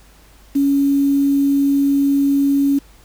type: tone with quantisation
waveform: sine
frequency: 279.5 Hz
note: C#4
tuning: 14 cents sharp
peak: -12 dBFS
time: 0.55-2.79 s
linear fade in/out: 10 ms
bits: 6
effects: added 50 Hz sine -46 dBFS peak until 3.04 s + pink hiss -50 dBFS RMS until 3.04 s